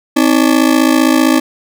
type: ring-modulated tone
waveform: 40% pulse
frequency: 288.3 Hz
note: D4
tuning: 32 cents flat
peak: -4 dBFS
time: 0.16-1.4 s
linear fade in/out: 10 ms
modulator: 27.7 Hz
effects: none